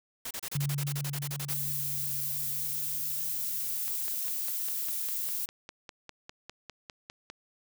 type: noise bursts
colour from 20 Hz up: white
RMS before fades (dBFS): -37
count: 15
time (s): 0.25-1.54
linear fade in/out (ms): 5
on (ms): 58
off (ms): 30
type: tone with exponential decay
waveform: sine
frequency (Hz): 142.4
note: C#3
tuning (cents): +47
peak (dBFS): -27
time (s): 0.55-4.37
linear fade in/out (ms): 5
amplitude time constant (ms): 830
type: noise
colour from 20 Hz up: violet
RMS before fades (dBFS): -33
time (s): 1.49-5.46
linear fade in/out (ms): 10
type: click train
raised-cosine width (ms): 0.2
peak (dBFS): -25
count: 18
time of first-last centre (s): 3.88-7.301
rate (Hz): 4.97
effects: none